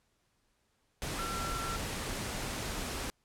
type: tone in noise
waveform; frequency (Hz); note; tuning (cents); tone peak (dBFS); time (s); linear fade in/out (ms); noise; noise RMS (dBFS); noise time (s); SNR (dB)
sine; 1355; E6; +47; -37; 1.19-1.76; 0; pink; -37; 1.02-3.1; -3
effects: pink hiss -75 dBFS RMS until 3.24 s + low-pass 11000 Hz 12 dB/octave